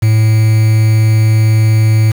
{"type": "tone with quantisation", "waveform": "triangle", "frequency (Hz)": 109.8, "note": "A2", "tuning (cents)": -3, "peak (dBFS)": -4, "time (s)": [0.02, 2.12], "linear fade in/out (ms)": 10, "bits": 4, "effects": []}